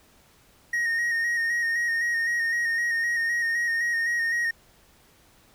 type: tone with vibrato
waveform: triangle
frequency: 1864.7 Hz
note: A#6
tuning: in tune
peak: -21 dBFS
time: 0.73-4.51 s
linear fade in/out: 5 ms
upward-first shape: square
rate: 3.9 Hz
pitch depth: 24 cents each way
effects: pink hiss -58 dBFS RMS until 5.54 s